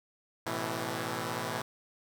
5% pulse chord, A suspended second, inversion none, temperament equal with one note detuned, 110 / 126.36 / 164.81 Hz, A2 / B2 / E3, 0 / +40 / 0 cents, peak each -26 dBFS, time 0.46-1.62 s, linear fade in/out 5 ms, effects none

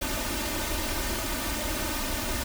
pink noise with comb filter, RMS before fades -30 dBFS, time 0.01-2.44 s, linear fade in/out 10 ms, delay 3.3 ms, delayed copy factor +0.9, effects none

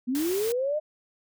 sine linear sweep, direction up, 237.2 to 623 Hz, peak -24 dBFS, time 0.07-0.8 s, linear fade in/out 20 ms
white noise, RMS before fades -36 dBFS, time 0.15-0.52 s, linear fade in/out 0 ms
effects none

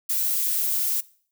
violet noise, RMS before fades -24 dBFS, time 0.09-1.01 s, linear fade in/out 10 ms, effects noise-tail reverb RT60 0.5 s tail -21 dB re dry

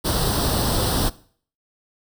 pink noise with comb filter, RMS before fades -21 dBFS, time 0.04-1.1 s, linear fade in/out 20 ms, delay 0.22 ms, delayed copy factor +0.75, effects noise-tail reverb RT60 0.5 s tail -19 dB re dry

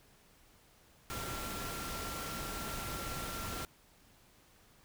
sine tone in noise, 1367 Hz, F6, 37 cents flat, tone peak -45 dBFS, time 1.1-3.65 s, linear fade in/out 0 ms, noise pink, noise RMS -41 dBFS, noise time 1.1-3.65 s, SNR -7 dB, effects pink hiss -64 dBFS RMS until 4.84 s

